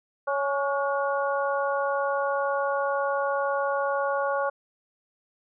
sine tone cluster, 557 / 839 / 1117 / 1435 Hz, C#5 / G#5 / C#6 / F6, +8 / +17 / +13 / +47 cents, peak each -26 / -31 / -30 / -32 dBFS, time 0.27-4.5 s, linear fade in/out 10 ms, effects none

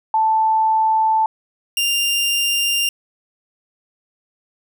sine / sawtooth tone pair in turn, 880 / 2794 Hz, A5 / F7, 0 / 0 cents, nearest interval octave + minor sixth, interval 2000 cents, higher second, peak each -13 dBFS, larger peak neither, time 0.14-1.26 / 1.77-2.89 s, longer neither, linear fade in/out 2 ms, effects none

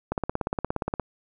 click train, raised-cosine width 1 ms, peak -12 dBFS, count 16, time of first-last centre 0.12-0.997 s, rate 17.1 Hz, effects none

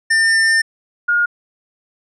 square / sine tone pair in turn, 1801 / 1426.9 Hz, A6 / F6, +40 / +37 cents, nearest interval major third, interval 403 cents, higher first, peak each -12 dBFS, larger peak neither, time 0.1-0.62 / 1.08-1.26 s, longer first, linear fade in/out 10 ms, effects resampled to 22050 Hz

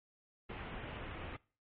pink low-pass noise, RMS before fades -45 dBFS, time 0.49-1.37 s, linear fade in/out 10 ms, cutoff 3100 Hz, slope 48 dB/octave, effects noise-tail reverb RT60 0.4 s tail -23 dB re dry + MP3 32 kbps

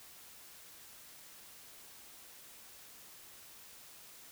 silence, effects white hiss -55 dBFS RMS until 4.31 s

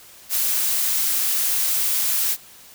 blue noise, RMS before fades -21 dBFS, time 0.29-2.37 s, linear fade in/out 50 ms, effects white hiss -46 dBFS RMS until 2.74 s

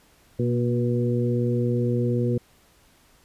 harmonic tone with a mistuned harmonic, 121.3 Hz, B2, 31 cents flat, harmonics 1 / 2 / 3 / 4, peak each -23 / -26 / -28 / -29 dBFS, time 0.39-2.38 s, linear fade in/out 5 ms, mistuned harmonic 2, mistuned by -28 cents, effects pink hiss -58 dBFS RMS until 3.24 s + resampled to 32000 Hz

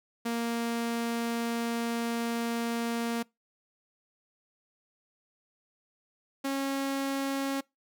sawtooth tone pair in turn, 233.1 / 273.4 Hz, A#3 / C#4, 0 / -24 cents, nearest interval minor third, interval 276 cents, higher second, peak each -25 dBFS, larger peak neither, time 0.25-3.23 / 6.44-7.61 s, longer first, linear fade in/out 10 ms, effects noise-tail reverb RT60 0.2 s tail -24 dB re dry

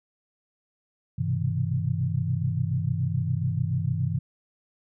sine tone cluster, 98.8 / 124.7 / 131.7 / 161.7 Hz, G2 / B2 / C3 / E3, +14 / +17 / +12 / -33 cents, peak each -29 dBFS, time 1.18-4.19 s, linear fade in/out 10 ms, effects none

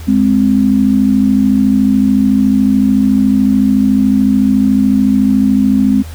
sine tone pair together, 207.8 / 261.6 Hz, G#3 / C4, +1 / 0 cents, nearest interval major third, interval 399 cents, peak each -10 dBFS, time 0.07-6.03 s, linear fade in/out 20 ms, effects added 80 Hz sine -25 dBFS peak until 6.14 s + pink hiss -36 dBFS RMS until 6.14 s

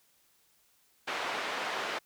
pink band-pass noise, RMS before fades -35 dBFS, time 1.07-1.99 s, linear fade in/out 10 ms, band 590 to 3100 Hz, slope 12 dB/octave, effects white hiss -68 dBFS RMS until 2.05 s

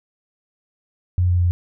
sine tone with pitch steps, 89.6 / 88.72 / 87.86 Hz, F2 / F2 / F2, +45 / +28 / +11 cents, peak -14 dBFS, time 1.18-1.51 s, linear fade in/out 0 ms, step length 110 ms, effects none

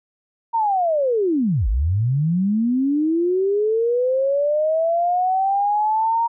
sine linear two-way sweep, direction down then up, 936 to 46.25 to 936 Hz, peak -16 dBFS, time 0.53-6.28 s, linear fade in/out 20 ms, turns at 1.68 s, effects none

